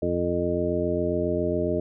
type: harmonic tone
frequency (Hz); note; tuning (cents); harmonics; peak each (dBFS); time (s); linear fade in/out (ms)
87.31; F2; 0; 1 / 2 / 3 / 4 / 5 / 7; -32 / -32 / -31 / -28 / -29 / -28; 0.02-1.8; 5
effects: none